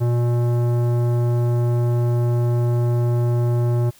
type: tone with tanh clipping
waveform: sine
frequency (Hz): 120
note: B2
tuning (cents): -49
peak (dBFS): -18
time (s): 0-3.91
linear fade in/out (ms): 20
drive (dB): 15
effects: white hiss -51 dBFS RMS until 3.99 s